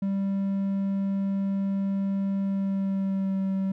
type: tone with pitch glide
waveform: triangle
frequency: 196 to 192.41 Hz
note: G3 to G3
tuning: 0 to -32 cents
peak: -22 dBFS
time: 0.02-3.72 s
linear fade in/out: 5 ms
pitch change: -32 cents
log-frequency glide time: 2.43-3.45 s
effects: none